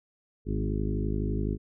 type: harmonic tone with a mistuned harmonic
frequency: 51.91 Hz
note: G#1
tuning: in tune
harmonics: 1 / 2 / 3 / 4 / 5 / 6 / 7 / 8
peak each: -30 / -33 / -35 / -36 / -37 / -38 / -38 / -39 dBFS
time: 0.45-1.58 s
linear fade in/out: 50 ms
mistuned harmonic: 4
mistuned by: +24 cents
effects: none